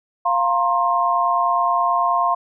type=chord; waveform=sine; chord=F suspended fourth; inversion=none; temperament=equal with one note detuned; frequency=698.5 / 932.3 / 1061.7 Hz; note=F5 / Bb5 / C6; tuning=0 / 0 / +25 cents; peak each=-20 / -23 / -18 dBFS; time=0.25-2.35 s; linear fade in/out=10 ms; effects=none